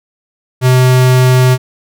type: tone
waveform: square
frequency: 127.7 Hz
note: C3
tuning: 42 cents flat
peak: -6 dBFS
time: 0.61-1.58 s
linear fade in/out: 50 ms
effects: none